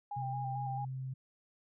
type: tone with vibrato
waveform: sine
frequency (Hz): 806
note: G5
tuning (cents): +48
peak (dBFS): -37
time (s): 0.11-0.85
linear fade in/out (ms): 5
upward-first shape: square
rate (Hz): 4.5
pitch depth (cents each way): 28
type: tone with pitch glide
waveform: sine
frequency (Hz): 129.2 to 131.08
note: C3 to C3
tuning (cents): -21 to +4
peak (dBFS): -37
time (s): 0.16-1.14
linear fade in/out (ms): 10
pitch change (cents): +25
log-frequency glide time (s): 0.52-0.89
effects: none